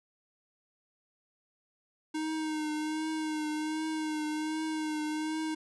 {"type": "tone with vibrato", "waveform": "square", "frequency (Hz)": 310, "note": "D#4", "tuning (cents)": -6, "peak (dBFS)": -32, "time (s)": [2.14, 5.55], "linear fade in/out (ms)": 10, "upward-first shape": "triangle", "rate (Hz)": 1.3, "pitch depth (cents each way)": 35, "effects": ["resampled to 24000 Hz"]}